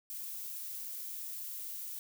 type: noise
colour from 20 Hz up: violet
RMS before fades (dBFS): -42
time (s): 0.1-1.99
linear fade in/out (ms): 0
effects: none